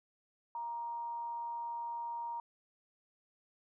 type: tone with amplitude modulation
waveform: sine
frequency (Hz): 938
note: A#5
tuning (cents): +11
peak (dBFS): -36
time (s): 0.55-2.4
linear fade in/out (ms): 2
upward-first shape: sine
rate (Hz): 255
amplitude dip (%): 25
effects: none